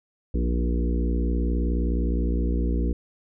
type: harmonic tone with a mistuned harmonic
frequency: 59.5 Hz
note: A#1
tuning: 36 cents sharp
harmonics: 1 / 3 / 4 / 5 / 6 / 7 / 8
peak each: -22 / -31 / -32 / -32 / -36 / -39 / -38 dBFS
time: 0.34-2.93 s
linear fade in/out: 5 ms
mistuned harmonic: 7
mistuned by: -21 cents
effects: none